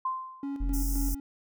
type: tone with exponential decay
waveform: sine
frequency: 1041 Hz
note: C6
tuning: 9 cents flat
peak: -25 dBFS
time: 0.05-0.65 s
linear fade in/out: 5 ms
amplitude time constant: 130 ms
type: tone with tremolo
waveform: triangle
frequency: 278.7 Hz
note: C#4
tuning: 9 cents sharp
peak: -29 dBFS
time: 0.43-1.2 s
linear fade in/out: 2 ms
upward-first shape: square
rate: 3.8 Hz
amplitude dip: 50%
type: tone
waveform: triangle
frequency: 43.76 Hz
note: F1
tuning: 4 cents sharp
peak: -24 dBFS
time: 0.6-1.15 s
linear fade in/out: 10 ms
type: high-pass noise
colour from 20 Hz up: white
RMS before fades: -38 dBFS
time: 0.73-1.15 s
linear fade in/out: 10 ms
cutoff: 5200 Hz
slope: 96 dB/octave
effects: none